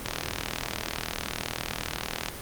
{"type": "click train", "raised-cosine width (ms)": 0.2, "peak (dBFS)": -10, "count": 90, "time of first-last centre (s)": [0.06, 2.285], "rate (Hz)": 40, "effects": ["pink hiss -38 dBFS RMS until 2.41 s", "Opus 32 kbps"]}